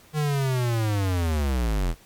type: linear sweep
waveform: square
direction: down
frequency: 154.4 to 38.89 Hz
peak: -22 dBFS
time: 0.13-1.95 s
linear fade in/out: 50 ms
effects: pink hiss -53 dBFS RMS until 2.05 s + MP3 96 kbps